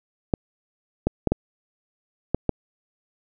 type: clicks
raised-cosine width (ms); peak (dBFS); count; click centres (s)
2; -6; 6; 0.338 / 1.07 / 1.273 / 1.32 / 2.346 / 2.493
effects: none